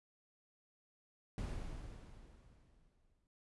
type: noise with exponential decay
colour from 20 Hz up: brown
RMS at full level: -39 dBFS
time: 1.38-3.27 s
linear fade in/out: 1 ms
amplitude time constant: 410 ms
effects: resampled to 24000 Hz